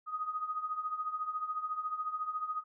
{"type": "tone with tremolo", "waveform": "sine", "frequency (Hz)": 1249, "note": "D#6", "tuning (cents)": 6, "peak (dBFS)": -30, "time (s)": [0.06, 2.64], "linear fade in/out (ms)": 50, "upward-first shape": "triangle", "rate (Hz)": 14, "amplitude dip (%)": 80, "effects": []}